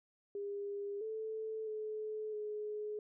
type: tone with pitch steps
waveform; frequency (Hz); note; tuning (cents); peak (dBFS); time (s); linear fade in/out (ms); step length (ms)
sine; 404.2 / 438.9 / 430.4 / 422.1; G#4 / A4 / A4 / G#4; -47 / -4 / -38 / +28; -38; 0.35-2.99; 2; 660
effects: none